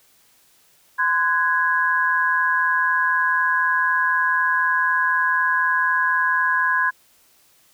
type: tone cluster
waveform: sine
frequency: 1027 / 1493 / 1657 Hz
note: C6 / F#6 / G#6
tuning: -33 / +15 / -4 cents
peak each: -21 / -25 / -19 dBFS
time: 0.98-6.91 s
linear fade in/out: 20 ms
effects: white hiss -57 dBFS RMS until 7.73 s